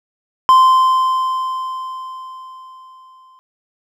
triangle tone with exponential decay, 1038 Hz, C6, 14 cents flat, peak -3 dBFS, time 0.49-3.39 s, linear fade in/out 0 ms, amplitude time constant 630 ms, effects none

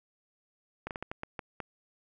slowing click train, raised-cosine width 0.5 ms, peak -21 dBFS, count 8, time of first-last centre 0.87-1.603 s, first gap 38 ms, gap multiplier 1.33, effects none

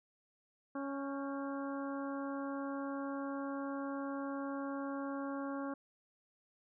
harmonic tone with a mistuned harmonic, 277.2 Hz, C#4, in tune, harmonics 1 / 2 / 3 / 4 / 5 / 6, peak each -39 / -44 / -49 / -47 / -50 / -55 dBFS, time 0.75-5.74 s, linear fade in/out 5 ms, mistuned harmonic 6, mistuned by -66 cents, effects none

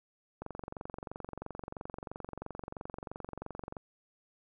click train, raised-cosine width 1 ms, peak -26 dBFS, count 78, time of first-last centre 0.42-3.768 s, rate 23 Hz, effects none

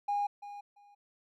triangle tone with echo, 816 Hz, G#5, 31 cents flat, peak -25 dBFS, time 0.08-0.27 s, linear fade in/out 10 ms, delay 340 ms, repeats 2, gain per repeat -15 dB, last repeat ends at 0.95 s, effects tanh soft clip ceiling -25 dBFS

